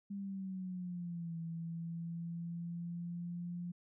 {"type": "exponential two-way sweep", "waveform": "sine", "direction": "down then up", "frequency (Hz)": [201, 165.1, 175.3], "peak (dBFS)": -39, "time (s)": [0.1, 3.72], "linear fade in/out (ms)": 10, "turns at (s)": 1.38, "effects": []}